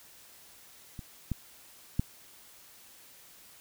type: clicks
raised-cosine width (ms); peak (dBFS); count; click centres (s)
5; -28 / -18 / -14; 3; 0.992 / 1.317 / 1.995
effects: white hiss -55 dBFS RMS until 3.6 s